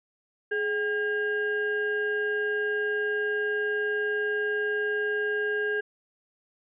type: ring-modulated tone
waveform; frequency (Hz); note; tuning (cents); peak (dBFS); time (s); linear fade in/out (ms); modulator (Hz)
triangle; 600; D5; +37; -20; 0.51-5.81; 10; 1020
effects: resampled to 8000 Hz